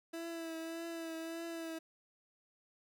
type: tone with vibrato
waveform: 30% pulse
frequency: 329.6 Hz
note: E4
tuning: in tune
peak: -38 dBFS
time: 0.13-1.79 s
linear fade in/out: 10 ms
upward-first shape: triangle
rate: 1.7 Hz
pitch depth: 33 cents each way
effects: none